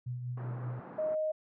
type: tone with tremolo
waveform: sine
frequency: 123.5 Hz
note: B2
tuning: in tune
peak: -33 dBFS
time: 0.06-0.8 s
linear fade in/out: 10 ms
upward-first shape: triangle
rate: 5.2 Hz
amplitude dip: 45%
type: band-pass noise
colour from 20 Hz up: pink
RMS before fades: -48 dBFS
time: 0.37-1.15 s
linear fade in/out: 5 ms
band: 150 to 1400 Hz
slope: 24 dB/octave
type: tone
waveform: sine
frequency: 622.3 Hz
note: D#5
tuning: in tune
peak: -29 dBFS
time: 0.98-1.32 s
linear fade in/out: 10 ms
effects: none